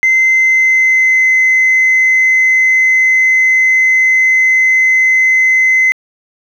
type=tone with pitch glide; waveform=sine; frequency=2068 to 2049 Hz; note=C7 to C7; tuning=-21 to -37 cents; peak=-5 dBFS; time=0.03-5.92 s; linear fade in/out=0 ms; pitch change=-16 cents; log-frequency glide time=0.31-1.26 s; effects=tanh soft clip ceiling -4 dBFS + 7-bit